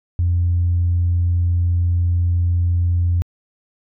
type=tone; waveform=sine; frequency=87.1 Hz; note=F2; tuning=4 cents flat; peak=-13 dBFS; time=0.19-3.22 s; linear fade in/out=0 ms; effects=tanh soft clip ceiling -10 dBFS